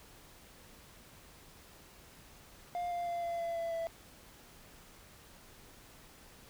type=tone with pitch steps; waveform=triangle; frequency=704 / 697.1 / 690.3 / 683.6 / 676.9 / 670.3 / 663.7 Hz; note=F5 / F5 / F5 / F5 / E5 / E5 / E5; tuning=+14 / -3 / -20 / -37 / +46 / +29 / +12 cents; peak=-32 dBFS; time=2.75-3.87 s; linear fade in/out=0 ms; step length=160 ms; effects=pink hiss -57 dBFS RMS until 6.49 s